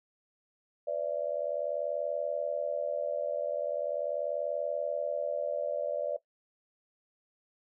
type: tone with amplitude modulation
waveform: sine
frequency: 583 Hz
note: D5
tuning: 13 cents flat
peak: -25 dBFS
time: 0.87-6.17 s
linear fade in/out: 10 ms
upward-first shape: sine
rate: 80.4 Hz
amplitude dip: 95%
effects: noise-tail reverb RT60 0.1 s tail -17 dB re dry